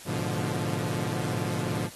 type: chord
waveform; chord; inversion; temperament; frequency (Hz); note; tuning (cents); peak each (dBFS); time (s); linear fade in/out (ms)
sawtooth; G# diminished seventh; none; equal with one note detuned; 106.01 / 123.47 / 146.83 / 174.61; G#2 / B2 / D3 / F3; +36 / 0 / 0 / 0; -30; 0.05-1.9; 50
effects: white hiss -46 dBFS RMS until 1.95 s + AAC 32 kbps